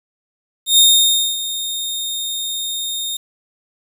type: tone with ADSR envelope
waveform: sawtooth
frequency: 3679 Hz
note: A#7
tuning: 24 cents flat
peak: -4 dBFS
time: 0.66-3.17 s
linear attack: 120 ms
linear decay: 580 ms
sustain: -14 dB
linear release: 6 ms
effects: 7-bit